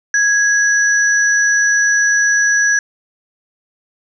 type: tone pair together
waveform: sine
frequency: 1661.2 / 5904 Hz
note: G#6 / F#8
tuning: 0 / -5 cents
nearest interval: octave + minor seventh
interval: 2195 cents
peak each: -11 / -18 dBFS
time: 0.14-2.79 s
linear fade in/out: 2 ms
effects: none